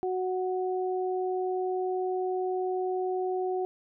sine tone pair together, 370 / 739.2 Hz, F#4 / F#5, 0 / -2 cents, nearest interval octave, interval 1198 cents, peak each -28 / -33 dBFS, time 0.03-3.65 s, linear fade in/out 0 ms, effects none

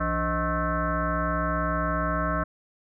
sine tone with frequency modulation, 626 Hz, D#5, 10 cents sharp, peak -23 dBFS, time 0-2.44 s, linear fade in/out 10 ms, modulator 229 Hz, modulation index 3.9, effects none

